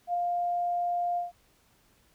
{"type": "tone with ADSR envelope", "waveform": "sine", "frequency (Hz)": 702, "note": "F5", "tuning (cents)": 9, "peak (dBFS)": -24, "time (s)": [0.07, 1.32], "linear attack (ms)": 68, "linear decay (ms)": 5, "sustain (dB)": -2, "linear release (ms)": 150, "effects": ["pink hiss -65 dBFS RMS until 2.14 s"]}